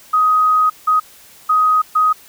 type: tone bursts at uneven times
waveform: sine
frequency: 1255 Hz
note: D#6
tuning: 15 cents sharp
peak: -10 dBFS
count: 4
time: 0.13-0.7 / 0.87-1 / 1.49-1.82 / 1.95-2.13 s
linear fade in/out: 10 ms
effects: white hiss -44 dBFS RMS until 2.28 s